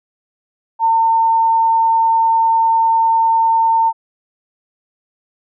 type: tone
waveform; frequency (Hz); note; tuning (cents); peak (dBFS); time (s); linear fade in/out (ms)
sine; 905; A5; +48; -10; 0.79-3.93; 50
effects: none